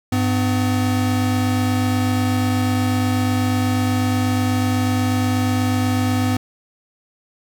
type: tone pair together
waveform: square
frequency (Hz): 100.4 / 253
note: G2 / B3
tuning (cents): +42 / +42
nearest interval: octave + major third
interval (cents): 1600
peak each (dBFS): -20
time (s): 0.12-6.37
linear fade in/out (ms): 5
effects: none